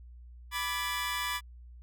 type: chord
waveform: 20% pulse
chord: G# diminished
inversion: first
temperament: equal with one note detuned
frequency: 987.8 / 1174.7 / 1702 Hz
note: B5 / D6 / G#6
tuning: 0 / 0 / +42 cents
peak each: -30 / -31 / -32 dBFS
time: 0.51-1.41 s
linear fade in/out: 50 ms
effects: added 60 Hz sine -47 dBFS peak until 1.82 s